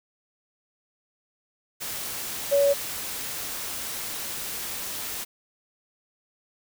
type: tone in noise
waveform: sine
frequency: 564 Hz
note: C#5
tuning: 30 cents sharp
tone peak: -17 dBFS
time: 2.51-2.74 s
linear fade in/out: 20 ms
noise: white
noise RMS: -33 dBFS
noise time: 1.8-5.25 s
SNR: +13 dB
effects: none